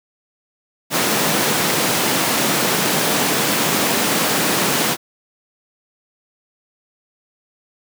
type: high-pass noise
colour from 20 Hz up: pink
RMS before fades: -18 dBFS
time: 0.9-4.97 s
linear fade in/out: 50 ms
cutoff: 160 Hz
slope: 24 dB/octave
effects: none